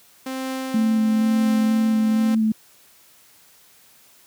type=tone with tremolo; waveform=sawtooth; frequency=262.2 Hz; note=C4; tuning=4 cents sharp; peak=-21 dBFS; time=0.26-2.35 s; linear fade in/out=5 ms; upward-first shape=triangle; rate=1 Hz; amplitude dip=50%
type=tone with vibrato; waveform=sine; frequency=220 Hz; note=A3; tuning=in tune; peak=-16 dBFS; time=0.74-2.52 s; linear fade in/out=5 ms; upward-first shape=square; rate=2.1 Hz; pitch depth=13 cents each way
effects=white hiss -53 dBFS RMS until 4.26 s + high-pass 60 Hz 12 dB/octave